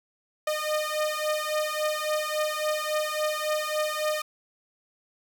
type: beating tone pair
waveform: sawtooth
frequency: 609 / 612.6 Hz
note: D#5 / D#5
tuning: -37 / -27 cents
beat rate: 3.6 Hz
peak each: -25 dBFS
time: 0.47-4.22 s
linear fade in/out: 5 ms
effects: none